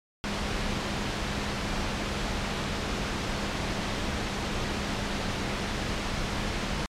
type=tone in noise; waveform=sine; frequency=203.2 Hz; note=G#3; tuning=38 cents flat; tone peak=-38 dBFS; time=0.24-6.86 s; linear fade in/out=0 ms; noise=pink; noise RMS=-30 dBFS; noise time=0.24-6.86 s; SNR=-11 dB; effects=low-pass 5000 Hz 12 dB/octave + MP3 96 kbps